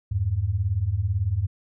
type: beating tone pair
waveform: sine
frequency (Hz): 84.2 / 102.2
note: E2 / G#2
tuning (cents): +37 / -27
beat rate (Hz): 18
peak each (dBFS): -26 / -23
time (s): 0.11-1.47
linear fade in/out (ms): 10
effects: none